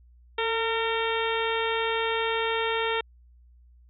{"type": "harmonic tone with a mistuned harmonic", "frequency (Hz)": 456.3, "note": "A#4", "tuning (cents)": -37, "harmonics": [1, 2, 3, 4, 5, 6, 7, 8], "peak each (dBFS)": [-28, -31, -33, -34, -35, -36, -36, -37], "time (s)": [0.38, 3.01], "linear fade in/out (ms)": 5, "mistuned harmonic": 1, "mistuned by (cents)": -28, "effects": ["added 60 Hz sine -52 dBFS peak until 3.89 s"]}